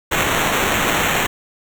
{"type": "noise with sample-and-hold", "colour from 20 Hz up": "white", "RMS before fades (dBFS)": -18, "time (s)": [0.11, 1.27], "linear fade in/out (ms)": 10, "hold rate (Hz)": 4900, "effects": []}